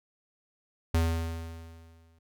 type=tone with exponential decay; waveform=square; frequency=82.41 Hz; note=E2; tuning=in tune; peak=-22 dBFS; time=0.94-2.19 s; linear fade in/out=5 ms; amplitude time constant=270 ms; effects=none